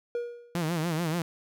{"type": "tone with exponential decay", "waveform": "triangle", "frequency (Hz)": 477.4, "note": "A#4", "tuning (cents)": 41, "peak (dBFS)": -24, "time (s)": [0.15, 0.66], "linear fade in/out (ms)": 1, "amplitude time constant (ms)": 110}
{"type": "tone with vibrato", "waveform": "sawtooth", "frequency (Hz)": 164.81, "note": "E3", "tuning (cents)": 0, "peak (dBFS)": -23, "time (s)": [0.55, 1.22], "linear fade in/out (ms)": 0, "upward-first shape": "sine", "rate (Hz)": 6.9, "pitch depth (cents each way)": 120}
{"effects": []}